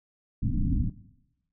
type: low-pass noise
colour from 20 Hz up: pink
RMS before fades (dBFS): -26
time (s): 0.42-0.9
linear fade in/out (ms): 5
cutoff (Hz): 290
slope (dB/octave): 96
effects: noise-tail reverb RT60 0.9 s tail -17 dB re dry